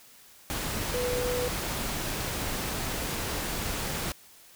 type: tone in noise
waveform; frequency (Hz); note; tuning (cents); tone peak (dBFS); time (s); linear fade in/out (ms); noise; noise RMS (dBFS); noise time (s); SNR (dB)
sine; 493.9; B4; 0; -28; 0.94-1.48; 0; pink; -32; 0.5-4.12; +1
effects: white hiss -54 dBFS RMS until 4.55 s